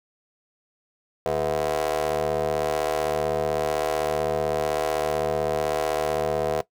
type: ring-modulated tone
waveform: 25% pulse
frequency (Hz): 75.8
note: D#2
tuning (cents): -45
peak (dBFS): -16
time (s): 1.26-6.61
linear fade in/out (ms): 0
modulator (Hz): 569
effects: noise-tail reverb RT60 0.1 s tail -18 dB re dry